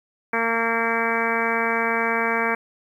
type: harmonic tone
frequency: 229.1 Hz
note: A#3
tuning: 30 cents flat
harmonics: 1 / 2 / 3 / 4 / 5 / 6 / 7 / 8 / 9 / 10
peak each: -30 / -27 / -30 / -28 / -29 / -31 / -27 / -31 / -31 / -28 dBFS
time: 0.33-2.55 s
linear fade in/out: 5 ms
effects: 9-bit